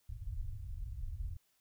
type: low-pass noise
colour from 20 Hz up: pink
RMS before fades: -41 dBFS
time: 0.09-1.37 s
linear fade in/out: 5 ms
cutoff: 110 Hz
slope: 48 dB/octave
effects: white hiss -75 dBFS RMS until 1.6 s